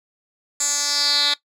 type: tone with band-pass filter sweep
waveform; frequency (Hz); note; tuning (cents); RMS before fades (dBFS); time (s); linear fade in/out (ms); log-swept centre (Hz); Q
10% pulse; 288.9; D4; -28; -20; 0.6-1.34; 5; 7400 to 3600; 4.6
effects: noise-tail reverb RT60 0.1 s tail -18 dB re dry